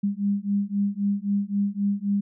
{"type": "beating tone pair", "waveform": "sine", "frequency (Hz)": [199.5, 203.3], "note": ["G3", "G#3"], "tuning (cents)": [31, -37], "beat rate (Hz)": 3.8, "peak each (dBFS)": -25, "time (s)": [0.03, 2.21], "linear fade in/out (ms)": 10, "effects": []}